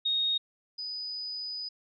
sine tone pair in turn, 3729 / 4978 Hz, A#7 / D#8, 0 / 0 cents, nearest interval perfect fourth, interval 500 cents, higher second, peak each -25 / -34 dBFS, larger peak first, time 0.05-0.38 / 0.78-1.69 s, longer second, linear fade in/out 10 ms, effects none

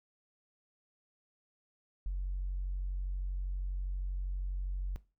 sine tone, 46.25 Hz, F#1, in tune, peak -31 dBFS, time 2.06-4.96 s, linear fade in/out 0 ms, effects noise-tail reverb RT60 0.3 s tail -19 dB re dry + tanh soft clip ceiling -29 dBFS

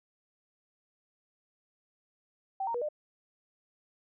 sine tone with pitch steps, 774 / 926 / 482.3 / 602 Hz, G5 / A#5 / B4 / D5, -22 / -12 / -41 / +43 cents, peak -30 dBFS, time 2.6-2.888 s, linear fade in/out 5 ms, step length 72 ms, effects none

